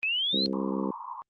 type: exponential sweep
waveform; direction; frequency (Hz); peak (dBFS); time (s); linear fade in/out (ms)
sine; up; 2495 to 4268; -25; 0.03-0.46; 0
type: harmonic tone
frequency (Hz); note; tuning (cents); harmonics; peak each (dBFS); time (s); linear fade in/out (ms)
66.2; C2; +21; 3 / 4 / 5 / 6 / 7 / 8; -31 / -33 / -35 / -37 / -38 / -39; 0.33-0.91; 5
type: band-pass noise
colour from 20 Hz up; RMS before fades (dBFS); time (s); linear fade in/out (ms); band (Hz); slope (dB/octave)
white; -40; 0.53-1.22; 0; 890 to 1100; 96
effects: Opus 32 kbps